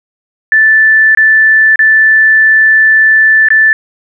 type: tone with dropouts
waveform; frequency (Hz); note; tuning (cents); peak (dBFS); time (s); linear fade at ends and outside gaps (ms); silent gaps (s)
sine; 1758; A6; -2; -3; 0.52-3.73; 1; 1.149-1.173 / 1.758-1.792 / 3.486-3.504
effects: none